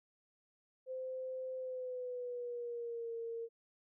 sine tone with pitch glide, 517 to 460.6 Hz, C5 to A#4, -21 to -21 cents, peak -39 dBFS, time 0.86-3.49 s, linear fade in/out 50 ms, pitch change -200 cents, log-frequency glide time 1.57-3.13 s, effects none

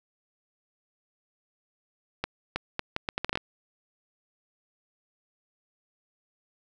accelerating click train, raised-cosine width 0.3 ms, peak -12 dBFS, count 11, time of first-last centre 2.24-3.374 s, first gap 320 ms, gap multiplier 0.73, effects none

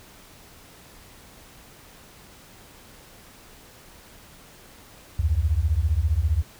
sine beating tone pair, 70.4 / 85.4 Hz, C#2 / F2, +27 / -38 cents, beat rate 15 Hz, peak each -22 dBFS, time 5.19-6.43 s, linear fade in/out 5 ms, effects pink hiss -49 dBFS RMS until 6.59 s

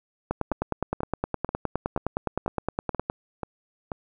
two click trains, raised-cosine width 1 ms, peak -11 / -16 dBFS, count 28 / 8, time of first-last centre 0.31-3.099 / 0.52-3.918 s, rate 9.68 / 2.06 Hz, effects none

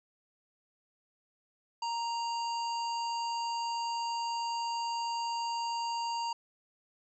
harmonic tone, 932.3 Hz, A#5, in tune, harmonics 1 / 3 / 5 / 7 / 8, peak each -32 / -44 / -42 / -52 / -53 dBFS, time 1.82-6.33 s, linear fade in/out 5 ms, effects none

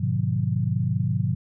sine chord, G# diminished seventh, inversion none, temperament just, 103.83 / 124.59 / 149.51 / 179.41 Hz, G#2 / B2 / D3 / F3, 0 / +16 / +31 / +47 cents, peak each -26 / -25 / -28 / -28 dBFS, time 0-1.35 s, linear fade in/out 10 ms, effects none

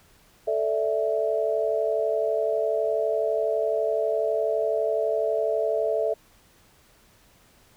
sine chord, A suspended fourth, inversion none, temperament equal, 440 / 587.3 / 659.3 Hz, A4 / D5 / E5, 0 / 0 / 0 cents, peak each -26 / -28 / -25 dBFS, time 0.47-6.14 s, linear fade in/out 10 ms, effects pink hiss -58 dBFS RMS until 7.76 s

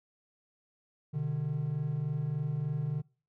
triangle tone pair together, 127.4 / 150.76 Hz, C3 / D3, -46 / +46 cents, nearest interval minor third, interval 292 cents, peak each -33 / -29 dBFS, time 1.13-3.02 s, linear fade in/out 20 ms, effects noise-tail reverb RT60 0.4 s tail -25 dB re dry + tanh soft clip ceiling -21 dBFS

